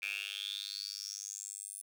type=tone with high-pass filter sweep; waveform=10% pulse; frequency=100 Hz; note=G2; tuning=35 cents sharp; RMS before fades=-42 dBFS; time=0.02-1.82 s; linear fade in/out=5 ms; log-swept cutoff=2400 to 9800 Hz; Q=8.8; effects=none